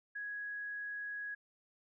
sine tone, 1665 Hz, G#6, 4 cents sharp, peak -39 dBFS, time 0.15-1.35 s, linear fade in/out 10 ms, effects none

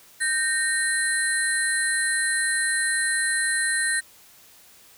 sine tone cluster, 1554 / 1846 / 4086 / 8450 / 9870 Hz, G6 / A#6 / C8 / C9 / D#9, -16 / -17 / -42 / +16 / -15 cents, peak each -29 / -24 / -33 / -30 / -27 dBFS, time 0.2-4.01 s, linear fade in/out 20 ms, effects white hiss -52 dBFS RMS until 4.97 s

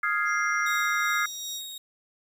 sine chord, F minor seventh, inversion third, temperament equal, 1244.5 / 1396.9 / 1661.2 / 2093 Hz, Eb6 / F6 / Ab6 / C7, 0 / 0 / 0 / 0 cents, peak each -29 dBFS, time 0.03-1.26 s, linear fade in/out 5 ms
sine tone, 5730 Hz, F8, 44 cents sharp, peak -38 dBFS, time 0.25-1.61 s, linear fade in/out 50 ms
sawtooth tone with tremolo, 3762 Hz, A#7, 15 cents sharp, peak -30 dBFS, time 0.66-1.78 s, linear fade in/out 5 ms, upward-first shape sine, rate 2.6 Hz, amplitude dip 40%
effects 9-bit

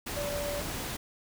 sine tone in noise, 579 Hz, D5, 25 cents flat, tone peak -33 dBFS, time 0.16-0.61 s, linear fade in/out 10 ms, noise pink, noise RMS -36 dBFS, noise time 0.06-0.97 s, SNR 0 dB, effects none

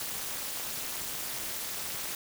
white noise with amplitude modulation, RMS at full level -32 dBFS, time 0-2.15 s, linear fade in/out 2 ms, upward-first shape sine, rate 273 Hz, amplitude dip 100%, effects none

